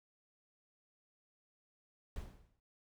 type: noise with exponential decay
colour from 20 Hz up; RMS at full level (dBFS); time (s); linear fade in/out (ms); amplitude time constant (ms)
brown; -41; 2.16-2.6; 1; 94
effects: none